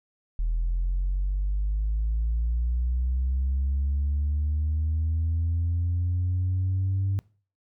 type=linear sweep; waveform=sine; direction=up; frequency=39.88 to 98 Hz; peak=-21 dBFS; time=0.39-7.19 s; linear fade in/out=0 ms; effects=noise-tail reverb RT60 0.4 s tail -24 dB re dry + tanh soft clip ceiling -20 dBFS